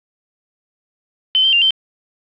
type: tone with pitch steps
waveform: sine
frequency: 3063 / 3130 / 2791 / 3110 Hz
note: G7 / G7 / F7 / G7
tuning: -41 / -3 / -2 / -14 cents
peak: -10 dBFS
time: 1.35-1.706 s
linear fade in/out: 0 ms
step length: 89 ms
effects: resampled to 8000 Hz + 8-bit